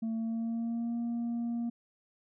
sine tone with pitch glide, 224.8 to 235.2 Hz, A3 to A#3, +37 to +16 cents, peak -28 dBFS, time 0.02-1.7 s, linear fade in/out 10 ms, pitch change +79 cents, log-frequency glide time 0.14-0.97 s, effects tanh soft clip ceiling -30 dBFS

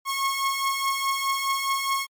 sawtooth beating tone pair, 1087 / 1091.8 Hz, C#6 / C#6, -34 / -27 cents, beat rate 4.8 Hz, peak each -25 / -21 dBFS, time 0.05-2.07 s, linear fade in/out 50 ms, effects MP3 96 kbps

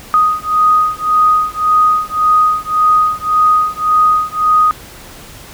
sine beating tone pair, 1244.5 / 1246.3 Hz, D#6 / D#6, 0 / +2 cents, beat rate 1.8 Hz, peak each -12 dBFS, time 0.14-4.71 s, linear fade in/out 0 ms, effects pink hiss -35 dBFS RMS until 5.53 s

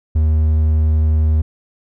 triangle tone, 77.78 Hz, D#2, in tune, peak -9 dBFS, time 0.15-1.42 s, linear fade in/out 10 ms, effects none

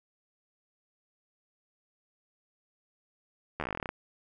slowing click train, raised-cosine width 0.5 ms, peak -18 dBFS, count 15, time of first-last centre 3.6-3.891 s, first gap 12 ms, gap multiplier 1.08, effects none

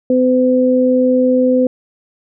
sine tone pair together, 254.1 / 508.2 Hz, B3 / B4, +49 / +49 cents, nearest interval octave, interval 1200 cents, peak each -12 dBFS, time 0.1-1.67 s, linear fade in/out 2 ms, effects none

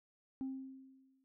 sine tone with exponential decay, 265.2 Hz, C4, 23 cents sharp, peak -34 dBFS, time 0.41-1.24 s, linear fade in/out 0 ms, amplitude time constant 180 ms, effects tanh soft clip ceiling -35 dBFS

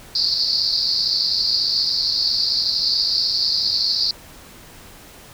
white band-pass noise, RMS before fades -20 dBFS, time 0.15-4.11 s, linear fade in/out 2 ms, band 4300 to 4900 Hz, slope 96 dB/octave, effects pink hiss -43 dBFS RMS until 5.33 s

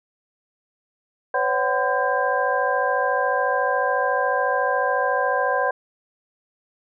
sine tone cluster, 508 / 562 / 754 / 1018 / 1594 Hz, B4 / C#5 / F#5 / C6 / G6, +49 / +24 / +32 / -48 / +28 cents, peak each -25 dBFS, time 1.34-5.71 s, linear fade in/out 5 ms, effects none

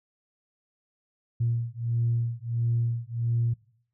sine beating tone pair, 116.54 / 118.04 Hz, A#2 / A#2, 0 / +22 cents, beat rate 1.5 Hz, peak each -27 dBFS, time 1.4-3.54 s, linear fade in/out 10 ms, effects noise-tail reverb RT60 0.6 s tail -22 dB re dry + tanh soft clip ceiling -17 dBFS

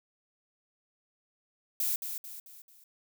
violet noise with echo, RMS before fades -30 dBFS, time 1.8-1.96 s, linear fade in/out 2 ms, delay 220 ms, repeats 4, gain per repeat -7 dB, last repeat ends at 2.84 s, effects none

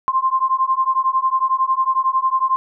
sine beating tone pair, 1046.5 / 1057.5 Hz, C6 / C6, 0 / +18 cents, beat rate 11 Hz, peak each -18 dBFS, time 0.08-2.56 s, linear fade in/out 0 ms, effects none

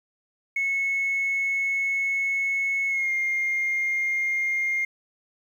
sine tone with pitch glide, 2195 to 2120 Hz, C#7 to C7, -18 to +22 cents, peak -21 dBFS, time 0.56-4.85 s, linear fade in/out 5 ms, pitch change -60 cents, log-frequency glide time 2.88-3.11 s, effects tanh soft clip ceiling -19 dBFS + 9-bit

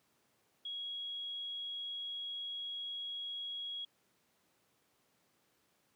sine tone, 3314 Hz, G#7, 4 cents flat, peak -39 dBFS, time 0.65-3.85 s, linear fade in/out 5 ms, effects pink hiss -74 dBFS RMS until 5.95 s + high-pass 150 Hz 12 dB/octave

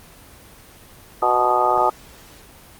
harmonic tone with a mistuned harmonic, 123.6 Hz, B2, 2 cents sharp, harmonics 3 / 4 / 5 / 6 / 7 / 8 / 9 / 10, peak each -25 / -26 / -23 / -22 / -19 / -29 / -30 / -20 dBFS, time 1.22-1.9 s, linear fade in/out 5 ms, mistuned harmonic 8, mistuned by -63 cents, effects pink hiss -45 dBFS RMS until 2.79 s + Opus 24 kbps

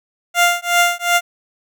15% pulse tone with tremolo, 698.5 Hz, F5, in tune, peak -3 dBFS, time 0.34-1.21 s, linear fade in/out 50 ms, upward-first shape triangle, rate 2.7 Hz, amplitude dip 100%, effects none

